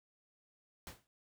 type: noise with exponential decay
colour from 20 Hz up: pink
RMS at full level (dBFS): -45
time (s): 0.87-1.07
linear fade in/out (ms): 0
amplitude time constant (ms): 42
effects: noise-tail reverb RT60 0.1 s tail -23 dB re dry